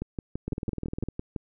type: two click trains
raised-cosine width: 3 ms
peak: -18 / -18 dBFS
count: 13 / 9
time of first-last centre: 0.48-1.086 / 0.02-1.362 s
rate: 19.8 / 5.96 Hz
effects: none